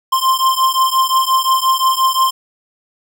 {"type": "beating tone pair", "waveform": "square", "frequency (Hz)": [1046.5, 1052.2], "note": ["C6", "C6"], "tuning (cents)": [0, 9], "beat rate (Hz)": 5.7, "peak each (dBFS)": [-15, -16], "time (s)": [0.12, 2.31], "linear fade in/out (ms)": 10, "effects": []}